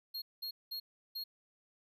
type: tone bursts at uneven times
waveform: square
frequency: 4272 Hz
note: C8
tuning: 35 cents sharp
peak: -39 dBFS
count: 4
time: 0.14-0.22 / 0.42-0.51 / 0.71-0.8 / 1.15-1.24 s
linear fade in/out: 10 ms
effects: none